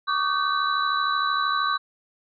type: tone cluster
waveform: sine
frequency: 1132 / 1205 / 1538 / 3948 Hz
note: C#6 / D6 / G6 / B7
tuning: +36 / +44 / -33 / -1 cents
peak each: -24 / -27 / -28 / -30 dBFS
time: 0.07-1.78 s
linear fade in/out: 20 ms
effects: none